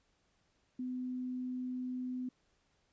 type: tone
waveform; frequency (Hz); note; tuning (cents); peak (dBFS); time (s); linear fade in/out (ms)
sine; 252.7; B3; +40; -36; 0.79-2.29; 5
effects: pink hiss -75 dBFS RMS until 2.92 s + resampled to 16000 Hz